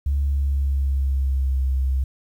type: tone with pitch glide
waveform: sine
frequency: 70.4 to 66.07 Hz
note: C#2 to C2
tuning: +27 to +17 cents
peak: -17 dBFS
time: 0.06-2.04 s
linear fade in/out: 5 ms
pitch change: -110 cents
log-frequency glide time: 0.21-1.62 s
effects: tanh soft clip ceiling -14 dBFS + 9-bit